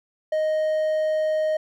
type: tone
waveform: triangle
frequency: 622.3 Hz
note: D#5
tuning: in tune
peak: -18 dBFS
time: 0.32-1.57 s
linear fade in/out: 5 ms
effects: none